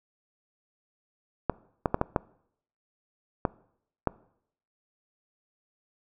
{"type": "clicks", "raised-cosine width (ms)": 1, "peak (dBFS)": -9, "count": 7, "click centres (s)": [1.497, 1.858, 1.944, 2.014, 2.162, 3.452, 4.073], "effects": ["noise-tail reverb RT60 0.7 s tail -22 dB re dry"]}